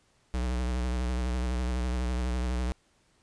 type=tone with vibrato; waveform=square; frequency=61.74 Hz; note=B1; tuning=in tune; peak=-28 dBFS; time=0.34-2.72 s; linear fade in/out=0 ms; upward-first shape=sine; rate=12 Hz; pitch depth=60 cents each way; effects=pink hiss -67 dBFS RMS until 3.22 s + resampled to 22050 Hz